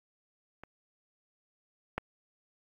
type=clicks; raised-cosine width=0.5 ms; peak=-30 / -16 dBFS; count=2; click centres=0.636 / 1.98 s; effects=AAC 32 kbps